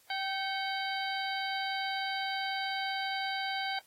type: harmonic tone with a mistuned harmonic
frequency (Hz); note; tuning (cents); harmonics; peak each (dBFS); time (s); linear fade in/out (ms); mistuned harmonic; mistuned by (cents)
775; G5; -20; 1 / 2 / 3 / 4 / 5 / 6; -35 / -38 / -40 / -41 / -42 / -43; 0.1-3.79; 2; 3; -89
effects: white hiss -64 dBFS RMS until 3.86 s + AAC 48 kbps